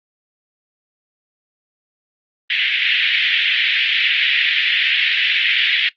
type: band-pass noise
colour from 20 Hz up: white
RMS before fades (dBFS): -17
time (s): 2.5-5.89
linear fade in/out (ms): 2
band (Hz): 1800 to 3400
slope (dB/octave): 48
effects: noise-tail reverb RT60 0.1 s tail -18 dB re dry + Opus 24 kbps